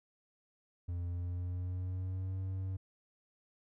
triangle tone with pitch glide, 87.31 to 94.66 Hz, F2 to F#2, 0 to +40 cents, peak -33 dBFS, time 0.88-2.77 s, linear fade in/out 10 ms, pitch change +140 cents, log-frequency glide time 1.09-2.38 s, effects none

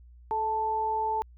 sine tone pair together, 433.9 / 880 Hz, A4 / A5, -24 / 0 cents, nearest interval octave, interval 1224 cents, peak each -34 / -26 dBFS, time 0.31-1.22 s, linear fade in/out 0 ms, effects added 60 Hz sine -49 dBFS peak until 1.37 s

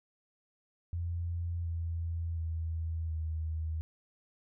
sine tone with pitch steps, 85.6 / 83.55 / 81.55 / 79.59 Hz, F2 / E2 / E2 / D#2, -34 / +24 / -18 / +40 cents, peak -32 dBFS, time 0.93-3.81 s, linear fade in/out 0 ms, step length 720 ms, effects none

